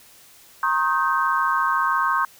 sine tone cluster, 938 / 1079 / 1253 / 1553 Hz, A#5 / C#6 / D#6 / G6, +11 / -47 / +12 / -17 cents, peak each -27 / -21 / -25 / -24 dBFS, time 0.63-2.25 s, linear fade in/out 2 ms, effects white hiss -50 dBFS RMS until 2.39 s

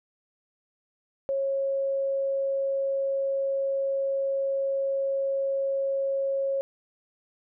sine tone, 546 Hz, C#5, 26 cents flat, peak -24 dBFS, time 1.29-6.61 s, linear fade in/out 0 ms, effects none

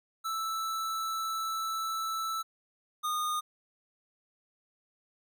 square tone pair in turn, 1318.5 / 1227.2 Hz, E6 / D#6, 0 / -24 cents, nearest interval minor second, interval 124 cents, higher first, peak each -32 / -30 dBFS, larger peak second, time 0.24-2.43 / 3.03-3.41 s, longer first, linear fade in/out 20 ms, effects none

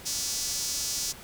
sawtooth tone with high-pass filter, 284.7 Hz, C#4, 46 cents sharp, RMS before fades -31 dBFS, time 0.05-1.13 s, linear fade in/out 20 ms, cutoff 5700 Hz, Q 2.5, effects pink hiss -46 dBFS RMS until 1.23 s

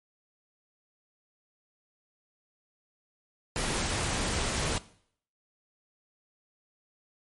pink noise, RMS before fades -30 dBFS, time 3.56-4.78 s, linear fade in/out 0 ms, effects noise-tail reverb RT60 0.6 s tail -18 dB re dry + MP3 48 kbps

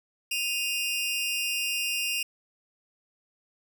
sawtooth tone pair together, 2504 / 2787 Hz, D#7 / F7, +10 / -4 cents, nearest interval major second, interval 186 cents, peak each -29 / -25 dBFS, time 0.31-2.23 s, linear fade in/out 5 ms, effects none

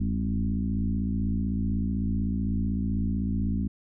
sine tone with frequency modulation, 138.59 Hz, C#3, in tune, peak -24 dBFS, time 0-3.68 s, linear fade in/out 10 ms, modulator 55.9 Hz, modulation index 2.1, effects none

